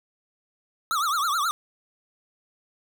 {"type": "tone with vibrato", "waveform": "square", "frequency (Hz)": 1250, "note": "D#6", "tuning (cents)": 8, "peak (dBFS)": -23, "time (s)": [0.91, 1.51], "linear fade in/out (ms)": 0, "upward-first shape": "triangle", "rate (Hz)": 9.4, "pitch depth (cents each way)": 230, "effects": []}